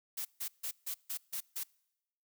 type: noise bursts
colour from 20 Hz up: blue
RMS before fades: -38 dBFS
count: 7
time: 0.17-1.637 s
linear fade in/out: 10 ms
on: 81 ms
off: 150 ms
effects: noise-tail reverb RT60 0.9 s tail -26 dB re dry